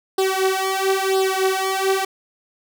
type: tone with flanger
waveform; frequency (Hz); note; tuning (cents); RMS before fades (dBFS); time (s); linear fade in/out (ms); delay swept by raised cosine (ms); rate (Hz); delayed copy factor
sawtooth; 382.7; G4; -42; -20; 0.18-2.05; 5; 0.22 to 4.32; 1; +0.95
effects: none